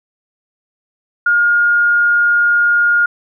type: tone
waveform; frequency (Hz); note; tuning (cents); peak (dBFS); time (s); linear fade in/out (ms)
sine; 1422; F6; +31; -9; 1.26-3.06; 5
effects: none